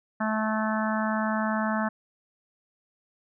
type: harmonic tone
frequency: 217.5 Hz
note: A3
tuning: 20 cents flat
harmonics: 1 / 3 / 4 / 5 / 6 / 7 / 8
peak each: -27 / -32 / -33 / -34 / -35 / -35 / -36 dBFS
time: 0.2-1.89 s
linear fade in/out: 10 ms
effects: none